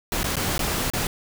pink noise with dropouts, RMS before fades -25 dBFS, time 0.12-1.07 s, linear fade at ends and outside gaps 1 ms, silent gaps 0.232-0.242 / 0.356-0.367 / 0.58-0.592 / 0.901-0.935 s, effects none

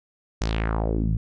sawtooth tone with low-pass filter sweep, 55 Hz, A1, in tune, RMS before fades -24 dBFS, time 0.41-1.17 s, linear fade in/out 5 ms, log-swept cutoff 6500 to 120 Hz, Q 2.8, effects none

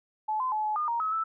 sine tone with pitch steps, 861 / 1026 / 858 / 853 / 1217 / 936 / 1282 / 1317 Hz, A5 / C6 / A5 / G#5 / D#6 / A#5 / E6 / E6, -38 / -34 / -44 / +46 / -39 / +7 / -49 / -2 cents, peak -26 dBFS, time 0.28-1.24 s, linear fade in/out 10 ms, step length 120 ms, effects none

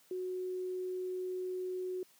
sine tone, 367.9 Hz, F#4, 10 cents flat, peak -35 dBFS, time 0.11-2.03 s, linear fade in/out 2 ms, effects white hiss -65 dBFS RMS until 2.19 s + high-pass 150 Hz 12 dB/octave

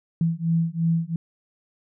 sine beating tone pair, 164.2 / 167.1 Hz, E3 / E3, -6 / +24 cents, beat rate 2.9 Hz, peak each -23 dBFS, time 0.21-1.16 s, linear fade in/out 2 ms, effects none

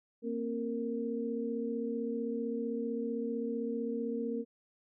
sine tone cluster, 231.5 / 267.1 / 462.7 Hz, A#3 / C4 / A#4, -12 / +36 / -13 cents, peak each -36 / -39 / -36 dBFS, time 0.22-4.45 s, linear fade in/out 50 ms, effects none

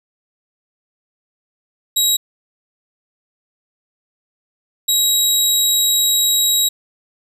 20% pulse tone pair in turn, 3837 / 3837 Hz, A#7 / A#7, +49 / +49 cents, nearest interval unison, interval 0 cents, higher neither, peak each -7 dBFS, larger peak neither, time 1.96-2.17 / 4.88-6.69 s, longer second, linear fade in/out 10 ms, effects none

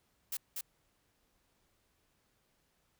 blue noise with echo, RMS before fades -37 dBFS, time 0.32-0.37 s, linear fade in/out 5 ms, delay 240 ms, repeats 1, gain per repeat -2 dB, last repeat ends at 0.61 s, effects pink hiss -75 dBFS RMS until 2.99 s

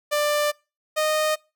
sawtooth tone pair in turn, 592 / 617.5 Hz, D5 / D#5, +14 / -13 cents, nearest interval minor second, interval 73 cents, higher second, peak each -16 dBFS, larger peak neither, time 0.11-0.52 / 0.96-1.36 s, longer first, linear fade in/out 20 ms, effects noise-tail reverb RT60 0.3 s tail -25 dB re dry

